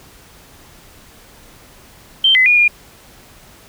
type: tone with pitch steps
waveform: sine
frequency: 3131 / 2025 / 2441 / 2419 Hz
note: G7 / B6 / D#7 / D#7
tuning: -3 / +43 / -34 / -49 cents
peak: -8 dBFS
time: 2.24-2.68 s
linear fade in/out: 5 ms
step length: 110 ms
effects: pink hiss -44 dBFS RMS until 3.68 s